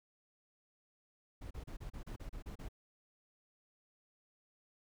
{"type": "noise bursts", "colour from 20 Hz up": "brown", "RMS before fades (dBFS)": -45, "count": 10, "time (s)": [1.41, 2.687], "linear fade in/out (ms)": 10, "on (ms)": 98, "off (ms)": 33, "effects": []}